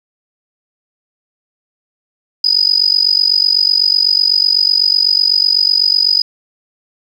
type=tone with amplitude modulation; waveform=sine; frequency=4968 Hz; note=D#8; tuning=3 cents flat; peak=-5 dBFS; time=2.44-6.22 s; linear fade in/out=5 ms; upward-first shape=sine; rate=48 Hz; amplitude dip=95%; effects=7-bit